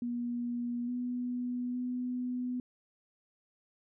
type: tone with pitch steps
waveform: sine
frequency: 240.4 / 246.4 / 249 Hz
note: B3 / B3 / B3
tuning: -46 / -4 / +14 cents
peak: -32 dBFS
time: 0.02-2.6 s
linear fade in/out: 2 ms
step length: 860 ms
effects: none